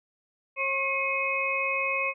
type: harmonic tone with a mistuned harmonic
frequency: 542 Hz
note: C#5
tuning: 39 cents flat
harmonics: 1 / 2 / 4 / 5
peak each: -33 / -32 / -31 / -28 dBFS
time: 0.56-2.14 s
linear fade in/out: 50 ms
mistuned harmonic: 5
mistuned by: -120 cents
effects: none